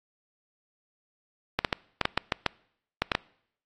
clicks, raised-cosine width 0.3 ms, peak -7 dBFS, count 11, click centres 1.59 / 1.648 / 1.728 / 2.013 / 2.054 / 2.176 / 2.322 / 2.463 / 3.02 / 3.118 / 3.151 s, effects noise-tail reverb RT60 0.7 s tail -25 dB re dry + AAC 32 kbps

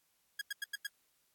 sawtooth tone bursts, 1647 Hz, G#6, 15 cents flat, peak -32 dBFS, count 5, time 0.39-0.87 s, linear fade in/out 5 ms, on 24 ms, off 90 ms, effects white hiss -75 dBFS RMS until 1.34 s + AAC 64 kbps

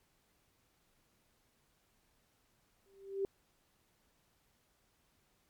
sine tone with exponential growth, 391.5 Hz, G4, 2 cents flat, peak -29 dBFS, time 2.86-3.25 s, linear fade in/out 1 ms, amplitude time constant 84 ms, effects pink hiss -74 dBFS RMS until 5.49 s + MP3 96 kbps

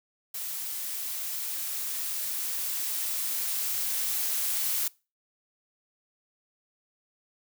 blue noise with level ramp, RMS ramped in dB -35 to -28 dBFS, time 0.34-4.88 s, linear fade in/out 5 ms, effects noise-tail reverb RT60 0.3 s tail -23 dB re dry

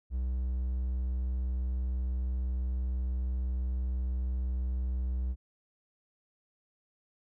triangle tone, 63 Hz, B1, 35 cents sharp, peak -27 dBFS, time 0.1-5.36 s, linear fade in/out 50 ms, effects none

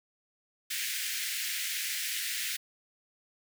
pink high-pass noise, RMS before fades -34 dBFS, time 0.7-2.57 s, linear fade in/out 10 ms, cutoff 1700 Hz, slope 48 dB/octave, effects none

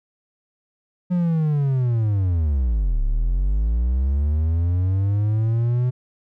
triangle linear two-way sweep, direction down then up, 181.3 to 33.85 to 126.3 Hz, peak -15 dBFS, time 1.1-5.91 s, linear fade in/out 20 ms, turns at 3.02 s, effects none

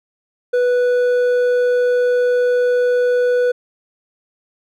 sine tone with hard clipping, 492.7 Hz, B4, 4 cents flat, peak -14 dBFS, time 0.53-3.52 s, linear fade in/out 10 ms, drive 5 dB, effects none

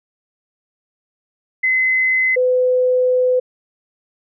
sine tone pair in turn, 2042 / 504.6 Hz, C7 / B4, -43 / +37 cents, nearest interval 2 octaves, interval 2420 cents, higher first, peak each -13 / -12 dBFS, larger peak second, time 1.63-2.36 / 2.36-3.4 s, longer second, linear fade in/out 10 ms, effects none

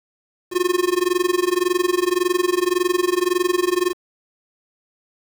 square tone with amplitude modulation, 359.1 Hz, F4, 48 cents sharp, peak -14 dBFS, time 0.51-3.94 s, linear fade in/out 50 ms, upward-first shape sine, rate 21.8 Hz, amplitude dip 95%, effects 7-bit

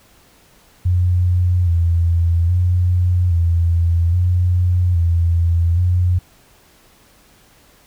sine tone with vibrato, 87 Hz, F2, 6 cents flat, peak -12 dBFS, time 0.85-6.19 s, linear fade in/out 10 ms, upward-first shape square, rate 0.61 Hz, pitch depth 47 cents each way, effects pink hiss -51 dBFS RMS until 7.86 s

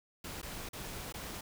pink noise with dropouts, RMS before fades -43 dBFS, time 0.24-1.41 s, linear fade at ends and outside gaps 5 ms, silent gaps 0.417-0.428 / 0.69-0.731 / 1.125-1.14 s, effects none

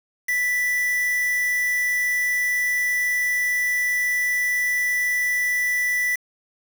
triangle tone with quantisation, 1975.5 Hz, B6, in tune, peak -18 dBFS, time 0.28-6.16 s, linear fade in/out 10 ms, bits 5, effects none

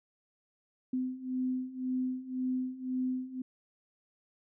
sine beating tone pair, 254.7 / 256.6 Hz, C4 / C4, -46 / -34 cents, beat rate 1.9 Hz, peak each -36 / -33 dBFS, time 0.93-3.42 s, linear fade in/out 5 ms, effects none

